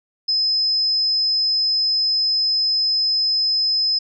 sine tone, 5100 Hz, D#8, 42 cents sharp, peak -16 dBFS, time 0.28-3.99 s, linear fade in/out 10 ms, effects none

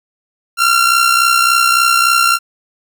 sawtooth tone with amplitude modulation, 1373 Hz, F6, 30 cents flat, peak -3 dBFS, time 0.57-2.39 s, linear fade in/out 50 ms, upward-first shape sine, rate 63.5 Hz, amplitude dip 55%, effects none

